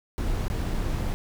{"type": "noise with dropouts", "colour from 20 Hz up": "brown", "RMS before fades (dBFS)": -27, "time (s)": [0.18, 1.14], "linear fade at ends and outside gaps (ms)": 0, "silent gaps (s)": [[0.482, 0.501], [0.734, 0.738]], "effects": []}